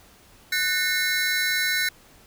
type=tone cluster; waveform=square; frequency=1492 / 1800 / 2159 / 3981 Hz; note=F#6 / A6 / C#7 / B7; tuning=+14 / +39 / -46 / +13 cents; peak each=-28 dBFS; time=0.52-1.89 s; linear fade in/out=5 ms; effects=pink hiss -53 dBFS RMS until 2.26 s